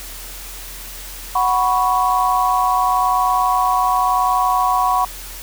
sine chord, F# suspended fourth, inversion none, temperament equal, 740 / 987.8 / 1108.7 Hz, F#5 / B5 / C#6, 0 / 0 / 0 cents, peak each -18 dBFS, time 1.35-5.05 s, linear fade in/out 5 ms, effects added 42 Hz sine -35 dBFS peak until 5.42 s + white hiss -34 dBFS RMS until 5.42 s

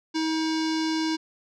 square tone with low-pass filter, 318.4 Hz, D#4, 40 cents sharp, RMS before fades -26 dBFS, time 0.14-1.17 s, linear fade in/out 20 ms, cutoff 5100 Hz, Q 3.1, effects none

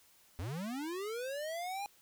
square linear sweep, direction up, 77.78 to 823 Hz, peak -38 dBFS, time 0.39-1.86 s, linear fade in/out 0 ms, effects white hiss -65 dBFS RMS until 2.01 s

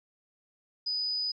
sine tone, 4978 Hz, D#8, in tune, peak -28 dBFS, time 0.86-1.32 s, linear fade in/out 10 ms, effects MP3 48 kbps

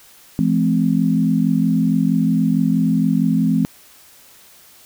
sine tone cluster, 168.2 / 212.7 / 259 Hz, E3 / G#3 / C4, +35 / +42 / -17 cents, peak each -18 dBFS, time 0.39-3.65 s, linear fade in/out 0 ms, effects white hiss -47 dBFS RMS until 4.85 s

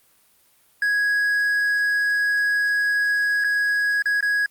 triangle tone with dropouts, 1661.2 Hz, G#6, in tune, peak -16 dBFS, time 0.82-4.46 s, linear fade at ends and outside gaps 2 ms, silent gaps 3.44-3.444 / 4.022-4.057 / 4.207-4.226 s, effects white hiss -59 dBFS RMS until 4.5 s + Opus 32 kbps

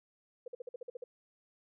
sine tone bursts, 490 Hz, B4, 14 cents flat, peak -39 dBFS, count 9, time 0.46-1.04 s, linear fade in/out 5 ms, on 20 ms, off 50 ms, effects none

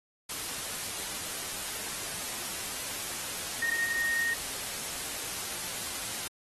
sine tone in noise, 1855 Hz, A#6, 9 cents flat, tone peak -27 dBFS, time 3.62-4.34 s, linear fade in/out 5 ms, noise white, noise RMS -36 dBFS, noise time 0.29-6.28 s, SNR +6 dB, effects AAC 32 kbps

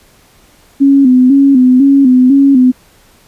sine tone with vibrato, 264.7 Hz, C4, 20 cents sharp, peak -3 dBFS, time 0.8-2.72 s, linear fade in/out 20 ms, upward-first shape square, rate 2 Hz, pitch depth 76 cents each way, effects pink hiss -46 dBFS RMS until 3.27 s + resampled to 32000 Hz

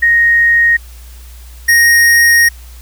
sine / square tone pair in turn, 1867 / 1867 Hz, A#6 / A#6, +2 / +2 cents, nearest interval unison, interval 0 cents, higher neither, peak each -6 dBFS, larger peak neither, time 0.02-0.77 / 1.68-2.49 s, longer second, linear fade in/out 10 ms, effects added 60 Hz sine -31 dBFS peak until 2.81 s + white hiss -42 dBFS RMS until 2.81 s

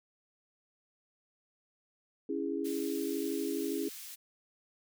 sine chord, C# minor, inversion none, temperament equal with one note detuned, 277.2 / 329.6 / 411.5 Hz, C#4 / E4 / G#4, 0 / 0 / -16 cents, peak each -36 dBFS, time 2.29-3.89 s, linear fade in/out 5 ms
white high-pass noise, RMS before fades -46 dBFS, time 2.64-4.16 s, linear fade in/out 20 ms, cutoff 2300 Hz, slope 12 dB/octave
effects none

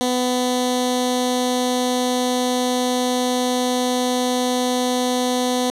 10% pulse tone with notch filter, 250 Hz, B3, 21 cents sharp, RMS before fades -20 dBFS, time 0.01-5.7 s, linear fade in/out 0 ms, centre 1400 Hz, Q 0.71, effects low-pass 10000 Hz 12 dB/octave

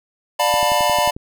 square chord, B half-diminished seventh, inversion first, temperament just, 592.7 / 711.2 / 889 / 987.8 Hz, D5 / F5 / A5 / B5, +16 / +31 / +18 / 0 cents, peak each -21 / -22 / -22 / -21 dBFS, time 0.39-1.11 s, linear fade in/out 10 ms
click train, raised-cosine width 3 ms, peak -19 dBFS, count 8, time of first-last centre 0.54-1.165 s, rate 11.2 Hz
effects none

